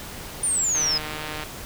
sine exponential sweep, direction down, 9397 to 4983 Hz, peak -20 dBFS, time 0.43-0.98 s, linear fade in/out 5 ms
click train, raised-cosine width 0.3 ms, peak -16 dBFS, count 106, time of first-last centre 0.75-1.436 s, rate 153 Hz
effects pink hiss -37 dBFS RMS until 1.65 s

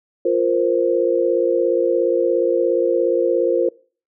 sine chord, F suspended fourth, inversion none, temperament equal, 349.2 / 466.2 / 523.3 Hz, F4 / Bb4 / C5, 0 / 0 / 0 cents, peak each -19 dBFS, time 0.25-3.69 s, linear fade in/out 5 ms, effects noise-tail reverb RT60 0.4 s tail -23 dB re dry

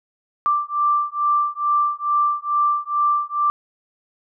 sine beating tone pair, 1176 / 1178.3 Hz, D6 / D6, +2 / +5 cents, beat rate 2.3 Hz, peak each -20 dBFS, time 0.46-3.5 s, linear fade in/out 0 ms, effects none

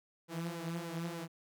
sawtooth tone with flanger, 168 Hz, E3, 33 cents sharp, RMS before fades -40 dBFS, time 0.28-1.28 s, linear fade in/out 50 ms, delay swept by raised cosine 2 to 6.8 ms, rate 3.4 Hz, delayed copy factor +0.7, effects none

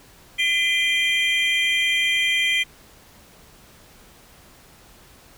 triangle tone cluster, 2028 / 2398 / 3163 Hz, B6 / D7 / G7, +45 / +36 / +15 cents, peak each -21 dBFS, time 0.38-2.64 s, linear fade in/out 20 ms, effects pink hiss -50 dBFS RMS until 5.37 s

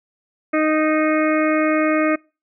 harmonic tone, 310 Hz, D#4, 6 cents flat, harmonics 1 / 2 / 4 / 5 / 6 / 7 / 8, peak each -18 / -20 / -24 / -30 / -30 / -27 / -32 dBFS, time 0.53-2.16 s, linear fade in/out 10 ms, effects noise-tail reverb RT60 0.3 s tail -25 dB re dry

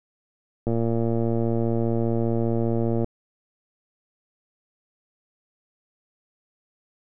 click train, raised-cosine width 2 ms, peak -12 dBFS, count 274, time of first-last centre 0.67-3.044 s, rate 115 Hz, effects none

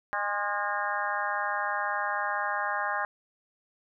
harmonic tone with a mistuned harmonic, 204 Hz, G#3, 31 cents flat, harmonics 3 / 4 / 5 / 6 / 7 / 8 / 9, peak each -38 / -33 / -34 / -36 / -37 / -33 / -38 dBFS, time 0.13-3.05 s, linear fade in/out 0 ms, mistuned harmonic 5, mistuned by +57 cents, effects none

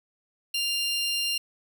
35% pulse tone pair together, 2793 / 4185 Hz, F7 / C8, -1 / 0 cents, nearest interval perfect fifth, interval 701 cents, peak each -25 / -30 dBFS, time 0.54-1.38 s, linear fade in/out 5 ms, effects none

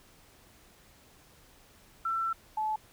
sine tone pair in turn, 1341 / 864.1 Hz, E6 / A5, +29 / -32 cents, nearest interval minor sixth, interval 761 cents, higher first, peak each -28 dBFS, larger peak neither, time 2.05-2.33 / 2.57-2.76 s, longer first, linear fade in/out 5 ms, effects pink hiss -59 dBFS RMS until 2.92 s

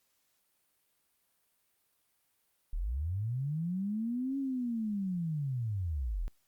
sine linear two-way sweep, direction up then down, 33 to 277.2 to 33 Hz, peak -31 dBFS, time 2.73-6.28 s, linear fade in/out 0 ms, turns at 4.38 s, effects white hiss -75 dBFS RMS until 6.47 s + Opus 48 kbps

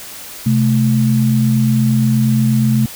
sine tone pair together, 129 / 217.4 Hz, C3 / A3, -24 / -21 cents, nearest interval major sixth, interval 903 cents, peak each -13 dBFS, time 0.46-2.86 s, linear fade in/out 5 ms, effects white hiss -32 dBFS RMS until 2.95 s

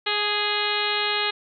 harmonic tone with a mistuned harmonic, 415.3 Hz, G#4, in tune, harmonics 1 / 2 / 3 / 4 / 5 / 6 / 7 / 8 / 9 / 10, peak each -31 / -31 / -31 / -31 / -31 / -31 / -31 / -31 / -31 / -31 dBFS, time 0.06-1.31 s, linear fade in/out 10 ms, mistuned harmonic 2, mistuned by +18 cents, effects none

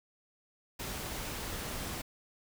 pink noise, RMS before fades -39 dBFS, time 0.79-2.02 s, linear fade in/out 10 ms, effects none

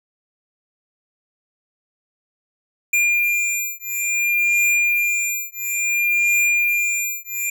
square beating tone pair, 2400 / 2400.58 Hz, D7 / D7, +37 / +37 cents, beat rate 0.58 Hz, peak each -21 dBFS, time 2.93-7.5 s, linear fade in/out 5 ms, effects none

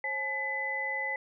sine tone cluster, 538 / 851 / 2006 Hz, C5 / G#5 / B6, +48 / +42 / +26 cents, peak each -40 / -38 / -31 dBFS, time 0.04-1.16 s, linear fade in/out 2 ms, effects none

